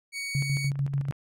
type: tone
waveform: sawtooth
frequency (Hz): 2239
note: C#7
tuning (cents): +17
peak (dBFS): -28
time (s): 0.12-0.71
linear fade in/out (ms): 50
type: tone with tremolo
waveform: sine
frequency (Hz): 139.2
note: C#3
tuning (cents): +8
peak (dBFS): -23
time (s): 0.35-1.11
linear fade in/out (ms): 0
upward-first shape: square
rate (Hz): 6.8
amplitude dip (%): 55
type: clicks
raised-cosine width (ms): 0.5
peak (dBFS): -33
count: 9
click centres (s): 0.756 / 0.793 / 0.878 / 0.935 / 0.98 / 1.015 / 1.053 / 1.084 / 1.124
effects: low-pass 12000 Hz 12 dB/octave